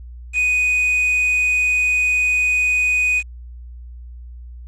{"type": "tone with quantisation", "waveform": "triangle", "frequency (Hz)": 2489, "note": "D#7", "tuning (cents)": 0, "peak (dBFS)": -13, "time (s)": [0.33, 3.23], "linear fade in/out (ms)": 50, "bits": 6, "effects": ["added 60 Hz sine -33 dBFS peak until 4.67 s", "resampled to 24000 Hz"]}